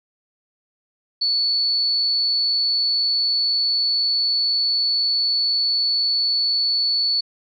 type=tone; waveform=sine; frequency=4442 Hz; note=C#8; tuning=3 cents sharp; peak=-17 dBFS; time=1.21-7.21 s; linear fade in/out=10 ms; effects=none